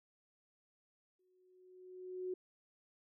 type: tone with exponential growth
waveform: sine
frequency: 367.7 Hz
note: F#4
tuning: 11 cents flat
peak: -36 dBFS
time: 1.19-2.34 s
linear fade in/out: 5 ms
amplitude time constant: 250 ms
effects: none